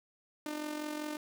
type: tone with amplitude modulation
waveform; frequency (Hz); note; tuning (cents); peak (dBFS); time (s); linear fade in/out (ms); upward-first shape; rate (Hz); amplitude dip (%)
sawtooth; 301.4; D4; +45; -30; 0.46-1.17; 2; sine; 45.1; 60
effects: 10-bit